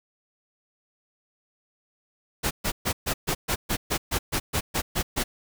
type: noise bursts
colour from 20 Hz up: pink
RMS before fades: -25 dBFS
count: 14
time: 2.43-5.24 s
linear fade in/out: 20 ms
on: 80 ms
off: 130 ms
effects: none